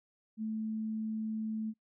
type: tone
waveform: sine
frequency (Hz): 218.8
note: A3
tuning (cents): -9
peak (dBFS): -33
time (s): 0.37-1.74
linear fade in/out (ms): 50
effects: noise-tail reverb RT60 0.1 s tail -25 dB re dry